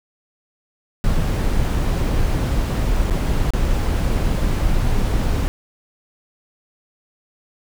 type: noise with dropouts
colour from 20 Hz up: brown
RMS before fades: -18 dBFS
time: 1.04-5.48 s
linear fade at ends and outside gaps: 0 ms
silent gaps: 3.098-3.108 / 3.505-3.536 s
effects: none